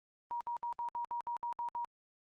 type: tone bursts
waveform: sine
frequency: 950 Hz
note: A#5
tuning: 33 cents sharp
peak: -35 dBFS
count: 10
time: 0.31-1.847 s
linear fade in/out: 0 ms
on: 97 ms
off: 63 ms
effects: Opus 24 kbps